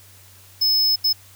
square tone bursts at uneven times, 5200 Hz, E8, 24 cents flat, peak -16 dBFS, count 2, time 0.61-0.96 / 1.04-1.13 s, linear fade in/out 10 ms, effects added 96 Hz sine -50 dBFS peak until 1.35 s + white hiss -49 dBFS RMS until 1.35 s

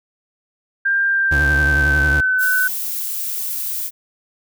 sine tone with pitch glide, 1592 to 1505.3 Hz, G6 to F#6, +26 to +29 cents, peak -14 dBFS, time 0.85-2.68 s, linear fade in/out 10 ms, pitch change -97 cents, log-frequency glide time 1.06-2.49 s
35% pulse tone with vibrato, 72 Hz, D2, 34 cents flat, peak -16 dBFS, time 1.31-2.21 s, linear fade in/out 10 ms, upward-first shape triangle, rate 11 Hz, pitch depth 150 cents each way
violet noise, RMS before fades -24 dBFS, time 2.38-3.91 s, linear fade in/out 50 ms
effects none

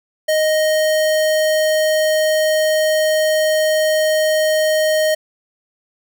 square tone, 622.3 Hz, D#5, in tune, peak -14 dBFS, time 0.28-5.15 s, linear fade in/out 10 ms, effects none

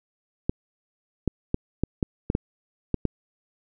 clicks, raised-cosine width 3 ms, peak -9 dBFS, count 9, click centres 0.495 / 1.277 / 1.544 / 1.836 / 2.028 / 2.301 / 2.351 / 2.943 / 3.053 s, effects none

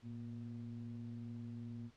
triangle ring-modulated tone, 61.74 Hz, B1, in tune, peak -39 dBFS, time 0.02-1.91 s, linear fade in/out 50 ms, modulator 174 Hz, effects pink hiss -69 dBFS RMS until 1.96 s + low-pass 5000 Hz 12 dB/octave

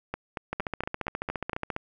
two click trains, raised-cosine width 0.5 ms, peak -16 / -15 dBFS, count 8 / 18, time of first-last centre 0.14-1.764 / 0.53-1.702 s, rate 4.31 / 14.5 Hz, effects none

